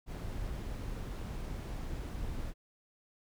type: noise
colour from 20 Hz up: brown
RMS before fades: -39 dBFS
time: 0.06-2.54 s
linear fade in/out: 50 ms
effects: none